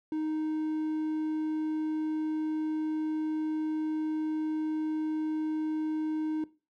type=tone; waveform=triangle; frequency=311.1 Hz; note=D#4; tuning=in tune; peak=-27 dBFS; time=0.12-6.44 s; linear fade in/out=2 ms; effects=noise-tail reverb RT60 0.3 s tail -18 dB re dry